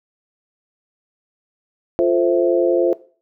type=chord; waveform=sine; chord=F major seventh; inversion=none; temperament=equal; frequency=349.2 / 440 / 523.3 / 659.3 Hz; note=F4 / A4 / C5 / E5; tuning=0 / 0 / 0 / 0 cents; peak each=-16 / -22 / -18 / -21 dBFS; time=1.99-2.93 s; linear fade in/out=0 ms; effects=noise-tail reverb RT60 0.4 s tail -18 dB re dry